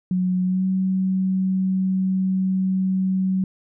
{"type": "tone with pitch glide", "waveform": "sine", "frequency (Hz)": [183.1, 188.47], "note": ["F#3", "F#3"], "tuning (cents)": [-18, 32], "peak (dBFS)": -18, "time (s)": [0.11, 3.44], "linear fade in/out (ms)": 2, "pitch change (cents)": 50, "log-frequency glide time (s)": [0.44, 0.65], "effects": []}